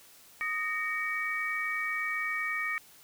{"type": "tone cluster", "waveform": "sine", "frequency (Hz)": [1241, 1851, 2272], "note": ["D#6", "A#6", "C#7"], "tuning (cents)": [-5, -13, 42], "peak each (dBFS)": [-37, -33, -33], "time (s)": [0.41, 2.78], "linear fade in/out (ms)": 0, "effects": ["white hiss -56 dBFS RMS until 3.03 s"]}